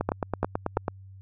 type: two click trains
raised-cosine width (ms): 1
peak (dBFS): -10 / -12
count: 3 / 9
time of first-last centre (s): 0.09-0.77 / 0.01-0.881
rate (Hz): 2.94 / 9.18
effects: added 96 Hz sine -44 dBFS peak until 1.21 s